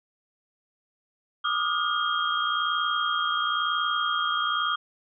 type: tone cluster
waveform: sine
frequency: 1189 / 1250 / 1418 / 3233 Hz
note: D6 / D#6 / F6 / G#7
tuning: +21 / +8 / +26 / -47 cents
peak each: -29 dBFS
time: 1.44-4.76 s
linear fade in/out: 10 ms
effects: none